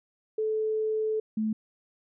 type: tone pair in turn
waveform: sine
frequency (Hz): 435 / 217.5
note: A4 / A3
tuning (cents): -20 / -20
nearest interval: octave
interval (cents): 1200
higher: first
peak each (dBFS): -25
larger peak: neither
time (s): 0.38-1.2 / 1.37-1.53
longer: first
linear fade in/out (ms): 5
effects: none